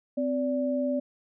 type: tone pair together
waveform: sine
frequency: 258.4 / 580 Hz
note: C4 / D5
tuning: -21 / -22 cents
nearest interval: octave + major second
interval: 1399 cents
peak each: -27 / -28 dBFS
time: 0.17-1 s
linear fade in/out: 10 ms
effects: none